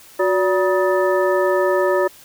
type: tone cluster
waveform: sine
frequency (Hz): 367 / 574 / 961 / 1258 / 1762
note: F#4 / D5 / B5 / D#6 / A6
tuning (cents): -14 / -40 / -48 / +19 / +2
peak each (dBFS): -18 / -18 / -24 / -26 / -26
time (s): 0.19-2.08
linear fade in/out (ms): 10
effects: white hiss -45 dBFS RMS until 2.24 s